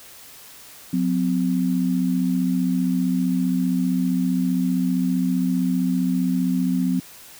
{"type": "tone pair together", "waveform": "sine", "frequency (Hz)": [181.73, 257], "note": ["F#3", "C4"], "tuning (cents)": [-31, -31], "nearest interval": "tritone", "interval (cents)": 600, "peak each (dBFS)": [-21, -21], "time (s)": [0.93, 7], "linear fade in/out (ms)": 5, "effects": ["white hiss -44 dBFS RMS until 7.39 s"]}